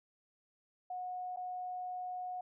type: tone with dropouts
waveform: sine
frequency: 729 Hz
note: F#5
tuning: 26 cents flat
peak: -38 dBFS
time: 0.9-2.41 s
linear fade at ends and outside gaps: 5 ms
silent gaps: 1.362-1.37 s
effects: none